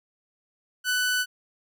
sawtooth tone, 1494 Hz, F#6, 16 cents sharp, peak -19 dBFS, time 0.84-1.26 s, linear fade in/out 50 ms, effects none

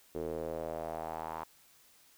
square tone with band-pass filter sweep, 40.18 Hz, E1, 44 cents flat, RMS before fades -39 dBFS, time 0.15-1.44 s, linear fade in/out 0 ms, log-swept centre 420 to 960 Hz, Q 3.7, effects white hiss -63 dBFS RMS until 2.17 s

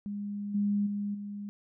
sine tone with level steps, 204 Hz, G#3, 31 cents flat, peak -33 / -25 / -30 / -36 dBFS, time 0.06-1.49 s, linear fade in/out 0 ms, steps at 0.54 / 0.86 / 1.14 s, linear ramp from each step 10 ms, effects none

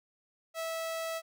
sawtooth tone, 653 Hz, E5, 17 cents flat, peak -30 dBFS, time 0.54-1.22 s, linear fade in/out 50 ms, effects none

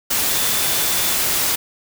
sine tone in noise, 3510 Hz, A7, 5 cents flat, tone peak -30 dBFS, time 0.28-1.15 s, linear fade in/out 10 ms, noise white, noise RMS -19 dBFS, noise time 0.1-1.56 s, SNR -14 dB, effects none

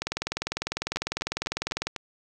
two click trains, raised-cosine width 0.2 ms, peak -10 / -15 dBFS, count 38 / 5, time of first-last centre 0.02-1.87 / 0.96-1.963 s, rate 20 / 3.99 Hz, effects none

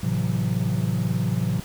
triangle chord, F# half-diminished seventh, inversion first, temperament just, 111 / 133.2 / 166.5 / 185 Hz, A2 / C3 / E3 / F#3, +16 / +31 / +18 / 0 cents, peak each -24 / -25 / -25 / -25 dBFS, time 0.03-1.6 s, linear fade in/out 5 ms, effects pink hiss -41 dBFS RMS until 1.64 s

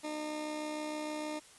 20% pulse tone with amplitude modulation, 304.3 Hz, D#4, 38 cents flat, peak -30 dBFS, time 0.03-1.4 s, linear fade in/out 20 ms, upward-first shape sine, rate 66.5 Hz, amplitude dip 35%, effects white hiss -57 dBFS RMS until 1.58 s + resampled to 24000 Hz

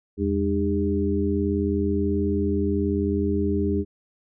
sine tone cluster, 83.9 / 203.4 / 302.7 / 401.3 Hz, E2 / G#3 / D#4 / G4, +31 / -36 / -48 / +41 cents, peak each -26 dBFS, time 0.17-3.85 s, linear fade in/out 50 ms, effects none

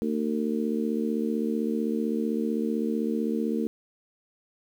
harmonic tone, 75.7 Hz, D#2, 47 cents flat, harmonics 3 / 4 / 5 / 6, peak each -27 / -31 / -34 / -32 dBFS, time 0.02-3.67 s, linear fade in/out 0 ms, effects 9-bit

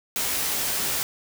white noise with comb filter, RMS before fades -26 dBFS, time 0.16-1.03 s, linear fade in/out 0 ms, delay 15 ms, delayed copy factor +0.7, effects none

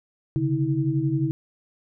sine tone cluster, 133.8 / 145.2 / 322.4 Hz, C3 / D3 / E4, +39 / -19 / -38 cents, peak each -25 dBFS, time 0.36-1.31 s, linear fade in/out 0 ms, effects none

